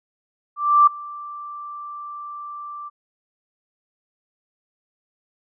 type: tone with ADSR envelope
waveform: sine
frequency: 1174.7 Hz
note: D6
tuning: in tune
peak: -8 dBFS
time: 0.56-2.9 s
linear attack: 310 ms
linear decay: 6 ms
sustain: -23 dB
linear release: 26 ms
effects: none